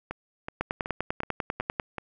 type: two click trains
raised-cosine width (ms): 0.5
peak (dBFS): -12 / -18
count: 13 / 6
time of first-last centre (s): 0.61-1.798 / 0.11-1.983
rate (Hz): 10.1 / 2.67
effects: none